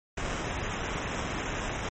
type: noise with sample-and-hold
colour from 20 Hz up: pink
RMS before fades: -33 dBFS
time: 0.17-1.89 s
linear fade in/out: 5 ms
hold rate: 4410 Hz
effects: MP3 32 kbps